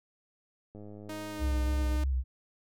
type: click train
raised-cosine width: 2 ms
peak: -34 dBFS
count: 127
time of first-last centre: 0.75-1.962 s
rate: 104 Hz
type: tone with pitch glide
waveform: sawtooth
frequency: 311.1 to 303.8 Hz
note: D#4 to D#4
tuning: 0 to -41 cents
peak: -33 dBFS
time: 1.09-2.04 s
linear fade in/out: 5 ms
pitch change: -41 cents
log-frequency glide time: 1.29-1.52 s
type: tone with vibrato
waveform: sine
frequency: 65.41 Hz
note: C2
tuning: in tune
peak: -26 dBFS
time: 1.39-2.24 s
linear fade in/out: 50 ms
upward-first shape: square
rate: 3.4 Hz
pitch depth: 45 cents each way
effects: none